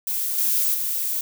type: noise with level steps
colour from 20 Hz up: violet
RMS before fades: -25 / -21 / -25 dBFS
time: 0.07-1.21 s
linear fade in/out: 2 ms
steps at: 0.38 / 0.74 s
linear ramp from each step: 5 ms
effects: none